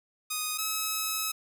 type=tone pair in turn; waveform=5% pulse; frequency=1244.5 / 1286.9 Hz; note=D#6 / E6; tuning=0 / -42 cents; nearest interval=minor second; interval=58 cents; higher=second; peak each=-18 / -17 dBFS; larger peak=second; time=0.3-0.58 / 0.58-1.32 s; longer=second; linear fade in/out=10 ms; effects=none